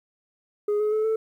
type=tone with pitch steps; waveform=sine; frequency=415.6 / 424.1 / 432.7 / 441.6 Hz; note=G#4 / G#4 / A4 / A4; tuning=+1 / +36 / -29 / +6 cents; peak=-18 dBFS; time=0.68-1.16 s; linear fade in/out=5 ms; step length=120 ms; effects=tanh soft clip ceiling -20 dBFS + 10-bit